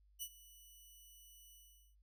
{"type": "tone with ADSR envelope", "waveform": "5% pulse", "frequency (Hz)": 2960, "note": "F#7", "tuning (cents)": 0, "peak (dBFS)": -32, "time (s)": [0.19, 1.96], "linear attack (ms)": 33, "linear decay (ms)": 61, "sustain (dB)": -19, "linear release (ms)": 430, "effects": ["added 50 Hz sine -66 dBFS peak until 2.02 s"]}